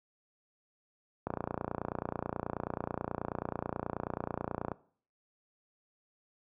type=click train; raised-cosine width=1 ms; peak=-19 dBFS; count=102; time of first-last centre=1.27-4.717 s; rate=29.3 Hz; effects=noise-tail reverb RT60 0.5 s tail -20 dB re dry + high-pass 80 Hz 12 dB/octave